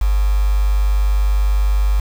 sine tone with quantisation, 50 Hz, G1, 35 cents sharp, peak -12 dBFS, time 0.01-2 s, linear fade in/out 5 ms, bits 5, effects none

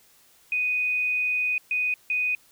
sine tone bursts at uneven times, 2489 Hz, D#7, in tune, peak -22 dBFS, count 3, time 0.52-1.58 / 1.71-1.94 / 2.1-2.35 s, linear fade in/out 2 ms, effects white hiss -58 dBFS RMS until 2.51 s

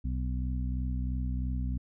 harmonic tone, 63 Hz, B1, 35 cents sharp, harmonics 1 / 2 / 3 / 4, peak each -30 / -37 / -41 / -40 dBFS, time 0.04-1.78 s, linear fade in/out 10 ms, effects none

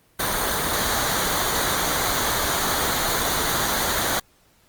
pink noise with comb filter, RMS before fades -23 dBFS, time 0.19-4.2 s, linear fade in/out 10 ms, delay 0.38 ms, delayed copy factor -0.6, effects pink hiss -59 dBFS RMS until 4.68 s + Opus 32 kbps

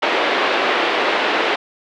pink band-pass noise, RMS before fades -18 dBFS, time 0.02-1.56 s, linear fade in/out 10 ms, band 350 to 3400 Hz, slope 24 dB/octave, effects none

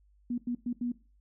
sine tone bursts at uneven times, 242.1 Hz, B3, 34 cents flat, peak -29 dBFS, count 4, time 0.3-0.38 / 0.47-0.55 / 0.66-0.73 / 0.81-0.92 s, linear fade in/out 5 ms, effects noise-tail reverb RT60 0.3 s tail -17 dB re dry + added 50 Hz sine -61 dBFS peak until 1.2 s

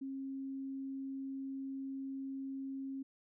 sine tone, 270 Hz, C#4, 45 cents flat, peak -39 dBFS, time 0.01-3.03 s, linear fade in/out 10 ms, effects none

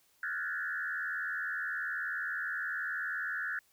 sine tone with frequency modulation, 1595 Hz, G6, 30 cents sharp, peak -33 dBFS, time 0.23-3.59 s, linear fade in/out 2 ms, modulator 79.5 Hz, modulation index 2.4, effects white hiss -69 dBFS RMS until 3.72 s

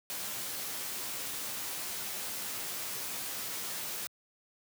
white noise with comb filter, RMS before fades -38 dBFS, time 0.1-4.07 s, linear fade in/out 0 ms, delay 12 ms, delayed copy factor -0.55, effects high-pass 100 Hz 12 dB/octave

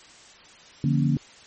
sine tone cluster, 145.2 / 172.2 / 232.7 / 275.3 Hz, D3 / F3 / A#3 / C#4, -19 / -24 / -3 / -12 cents, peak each -21 / -28 / -25 / -28 dBFS, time 0.84-1.17 s, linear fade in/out 2 ms, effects white hiss -49 dBFS RMS until 1.46 s + MP3 32 kbps

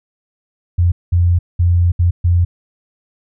sine tone bursts at uneven times, 87.31 Hz, F2, in tune, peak -9 dBFS, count 5, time 0.78-0.92 / 1.12-1.39 / 1.59-1.92 / 1.99-2.11 / 2.24-2.45 s, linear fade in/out 10 ms, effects none

